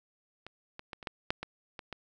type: clicks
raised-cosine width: 0.3 ms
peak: -28 / -26 / -24 / -29 / -18 / -12 / -21 / -25 / -23 dBFS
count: 9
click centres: 0.466 / 0.794 / 0.932 / 1.028 / 1.072 / 1.305 / 1.43 / 1.792 / 1.927 s
effects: none